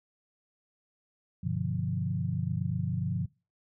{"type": "chord", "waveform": "sine", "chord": "G dominant seventh", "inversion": "none", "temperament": "equal with one note detuned", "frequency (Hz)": [98, 124.91, 146.83, 174.61], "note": ["G2", "B2", "D3", "F3"], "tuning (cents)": [0, 20, 0, 0], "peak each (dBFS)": [-34, -34, -34, -33], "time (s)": [1.43, 3.26], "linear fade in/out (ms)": 10, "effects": ["noise-tail reverb RT60 0.3 s tail -23 dB re dry"]}